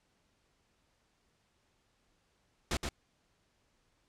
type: noise with echo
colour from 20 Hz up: pink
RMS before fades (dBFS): -32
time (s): 2.71-2.77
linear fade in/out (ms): 2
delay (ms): 120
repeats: 1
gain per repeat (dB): -4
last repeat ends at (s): 2.89
effects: pink hiss -74 dBFS RMS until 4.08 s + low-pass 8000 Hz 12 dB/octave